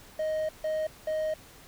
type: tone bursts at uneven times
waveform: triangle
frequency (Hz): 624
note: D#5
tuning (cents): +5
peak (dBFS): -25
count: 3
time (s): 0.19-0.49 / 0.64-0.87 / 1.07-1.34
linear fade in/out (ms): 5
effects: pink hiss -52 dBFS RMS until 1.67 s